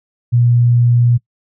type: tone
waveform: sine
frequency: 120.3 Hz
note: B2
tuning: 45 cents flat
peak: -8 dBFS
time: 0.32-1.18 s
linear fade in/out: 20 ms
effects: noise-tail reverb RT60 0.1 s tail -22 dB re dry